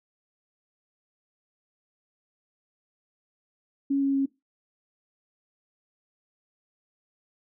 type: tone with pitch steps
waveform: sine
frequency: 277.2 / 275.1 / 273.1 Hz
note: C#4 / C#4 / C#4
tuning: 0 / -13 / -26 cents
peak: -21 dBFS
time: 3.9-4.26 s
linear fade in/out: 10 ms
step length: 120 ms
effects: noise-tail reverb RT60 0.2 s tail -19 dB re dry